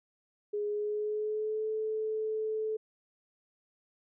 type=tone with pitch glide; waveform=sine; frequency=415.3 to 435.2 Hz; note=G#4 to A4; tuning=0 to -19 cents; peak=-30 dBFS; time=0.53-2.77 s; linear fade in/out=10 ms; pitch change=+81 cents; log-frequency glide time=0.67-1.68 s; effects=none